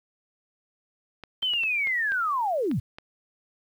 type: clicks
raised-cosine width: 0.3 ms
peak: -24 dBFS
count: 8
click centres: 1.237 / 1.427 / 1.536 / 1.635 / 1.872 / 2.12 / 2.714 / 2.985 s
type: linear sweep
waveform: sine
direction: down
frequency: 3136 to 82.5 Hz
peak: -23 dBFS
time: 1.42-2.8 s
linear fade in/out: 10 ms
effects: 9-bit